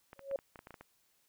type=clicks; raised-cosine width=0.5 ms; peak=-34 dBFS; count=10; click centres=0.131 / 0.193 / 0.313 / 0.389 / 0.558 / 0.591 / 0.671 / 0.707 / 0.742 / 0.81 s
type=tone with exponential growth; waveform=sine; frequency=550 Hz; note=C#5; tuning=14 cents flat; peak=-28 dBFS; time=0.16-0.36 s; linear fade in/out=2 ms; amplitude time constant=43 ms
effects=white hiss -73 dBFS RMS until 1.28 s